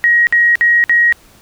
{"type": "tone bursts", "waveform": "sine", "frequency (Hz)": 1892, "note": "A#6", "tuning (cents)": 25, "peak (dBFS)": -7, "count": 4, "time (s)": [0.04, 1.125], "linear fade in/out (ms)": 0, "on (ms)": 230, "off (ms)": 55, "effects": ["pink hiss -46 dBFS RMS until 1.41 s"]}